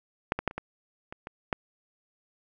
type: clicks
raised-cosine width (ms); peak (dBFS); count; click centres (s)
0.5; -9 / -15 / -10 / -27 / -18 / -24 / -23 / -11; 8; 0.321 / 0.39 / 0.477 / 0.511 / 0.58 / 1.125 / 1.271 / 1.528
effects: none